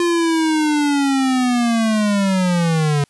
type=linear sweep; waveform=square; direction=down; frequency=349.1 to 141.6 Hz; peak=-15 dBFS; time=0-3.04 s; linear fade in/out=2 ms; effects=white hiss -59 dBFS RMS until 3.09 s + resampled to 24000 Hz